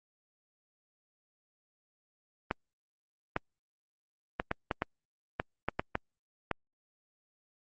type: clicks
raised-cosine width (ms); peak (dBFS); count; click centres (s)
0.5; -14; 11; 2.511 / 3.364 / 4.399 / 4.514 / 4.712 / 4.821 / 5.399 / 5.686 / 5.795 / 5.954 / 6.513
effects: Opus 32 kbps